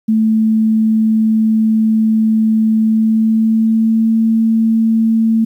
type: tone with pitch glide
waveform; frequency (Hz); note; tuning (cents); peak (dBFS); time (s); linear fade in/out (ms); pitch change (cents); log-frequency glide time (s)
sine; 219.9 to 224.3; A3 to A3; -1 to +34; -9; 0.08-5.45; 10; +35; 2.81-4.18
effects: 8-bit